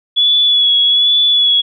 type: tone with vibrato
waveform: sine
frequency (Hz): 3400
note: G#7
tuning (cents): +40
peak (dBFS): -8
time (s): 0.16-1.62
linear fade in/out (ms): 20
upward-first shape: sine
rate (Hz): 1.2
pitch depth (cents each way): 28
effects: none